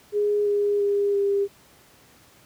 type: tone with pitch steps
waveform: sine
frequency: 414 / 409.2 / 404.5 / 399.9 Hz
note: G#4 / G#4 / G#4 / G4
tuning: -5 / -26 / -46 / +35 cents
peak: -19 dBFS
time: 0.12-1.48 s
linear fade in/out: 50 ms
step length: 340 ms
effects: pink hiss -54 dBFS RMS until 2.45 s + high-pass 80 Hz 12 dB/octave